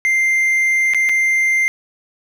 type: tone with dropouts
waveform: triangle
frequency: 2093 Hz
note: C7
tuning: in tune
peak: -11 dBFS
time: 0.05-1.68 s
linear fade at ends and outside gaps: 0 ms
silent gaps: 0.936-0.946 / 1.09-1.094 s
effects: none